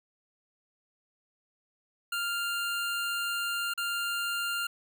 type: tone with dropouts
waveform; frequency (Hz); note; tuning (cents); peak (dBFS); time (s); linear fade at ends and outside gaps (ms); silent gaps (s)
25% pulse; 1396.9; F6; 0; -26; 2.12-4.67; 5; 3.738-3.776
effects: none

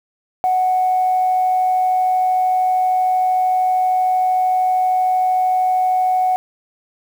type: tone with amplitude modulation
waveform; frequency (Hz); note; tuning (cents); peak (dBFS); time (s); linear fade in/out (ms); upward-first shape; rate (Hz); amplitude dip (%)
sine; 740; F#5; 0; -11; 0.44-6.36; 0; sine; 113; 30
effects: tanh soft clip ceiling -8 dBFS + 7-bit

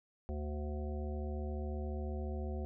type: harmonic tone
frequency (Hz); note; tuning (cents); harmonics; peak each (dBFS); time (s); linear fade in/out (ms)
74.3; D2; +21; 1 / 3 / 5 / 7 / 9 / 10; -37 / -45 / -46 / -49 / -52 / -53; 0.29-2.65; 0
effects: none

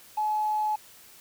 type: tone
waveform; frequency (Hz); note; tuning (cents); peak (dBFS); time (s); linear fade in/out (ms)
triangle; 853; G#5; +46; -20; 0.17-0.76; 10
effects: tanh soft clip ceiling -22 dBFS + white hiss -52 dBFS RMS until 1.2 s

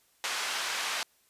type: band-pass noise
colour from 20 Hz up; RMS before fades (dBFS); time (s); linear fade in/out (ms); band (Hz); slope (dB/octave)
pink; -33; 0.24-1.03; 0; 1100 to 6700; 12
effects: white hiss -67 dBFS RMS until 1.29 s + resampled to 32000 Hz

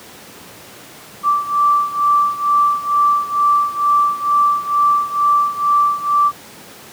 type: beating tone pair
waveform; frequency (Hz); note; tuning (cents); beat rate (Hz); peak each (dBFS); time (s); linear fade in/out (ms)
sine; 1167 / 1169.2; D6 / D6; -11 / -8; 2.2; -14 / -17; 1.23-6.32; 50
effects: pink hiss -38 dBFS RMS until 6.92 s + high-pass 150 Hz 12 dB/octave

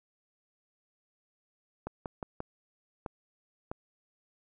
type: clicks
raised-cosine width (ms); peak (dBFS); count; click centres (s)
1; -22; 6; 1.87 / 2.058 / 2.228 / 2.404 / 3.062 / 3.715
effects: none

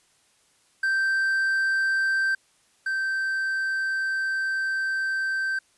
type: tone pair in turn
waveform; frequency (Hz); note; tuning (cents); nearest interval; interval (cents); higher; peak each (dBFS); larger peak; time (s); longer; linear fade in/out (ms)
triangle; 1564 / 1557.7; G6 / G6; -4 / -11; unison; 7; first; -19 / -22; first; 0.83-2.35 / 2.86-5.59; second; 5
effects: white hiss -63 dBFS RMS until 5.77 s + resampled to 24000 Hz

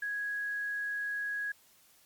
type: tone with quantisation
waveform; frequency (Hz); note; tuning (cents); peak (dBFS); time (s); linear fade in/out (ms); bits
sine; 1661.2; G#6; 0; -32; 0.02-1.52; 5; 10
effects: white hiss -63 dBFS RMS until 2.05 s + MP3 96 kbps

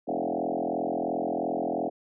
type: tone with frequency modulation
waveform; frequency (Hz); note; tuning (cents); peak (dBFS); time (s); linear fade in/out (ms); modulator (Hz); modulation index
sine; 493.9; B4; 0; -26; 0.07-1.9; 20; 42.9; 6.1
effects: none

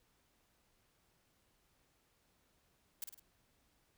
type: noise with echo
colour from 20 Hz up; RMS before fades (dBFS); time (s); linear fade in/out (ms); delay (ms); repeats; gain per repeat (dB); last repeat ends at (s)
blue; -41; 3.02-3.04; 2; 52; 3; -6; 3.196
effects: pink hiss -75 dBFS RMS until 3.97 s

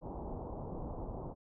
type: low-pass noise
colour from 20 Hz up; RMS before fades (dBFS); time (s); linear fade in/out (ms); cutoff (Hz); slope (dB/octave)
pink; -42; 0.01-1.35; 50; 980; 48
effects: none

